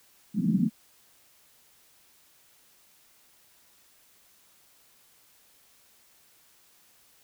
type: band-pass noise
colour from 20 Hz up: pink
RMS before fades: -24 dBFS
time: 0.34-0.7 s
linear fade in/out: 50 ms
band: 180 to 230 Hz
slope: 48 dB/octave
effects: white hiss -61 dBFS RMS until 7.23 s